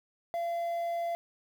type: tone with quantisation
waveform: triangle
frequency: 683 Hz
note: F5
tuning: 39 cents flat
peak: -28 dBFS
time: 0.34-1.15 s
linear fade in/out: 0 ms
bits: 9
effects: none